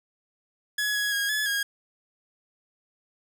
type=tone with pitch steps; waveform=sawtooth; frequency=1688 / 1672 / 1638 / 1711 / 1636 Hz; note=G#6 / G#6 / G#6 / A6 / G#6; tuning=+28 / +11 / -24 / -49 / -26 cents; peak=-21 dBFS; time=0.78-1.63 s; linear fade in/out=5 ms; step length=170 ms; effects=none